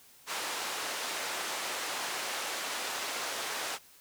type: band-pass noise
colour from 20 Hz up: pink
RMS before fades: -36 dBFS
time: 0.26-3.79 s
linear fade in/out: 50 ms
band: 620 to 9300 Hz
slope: 12 dB/octave
effects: white hiss -58 dBFS RMS until 4 s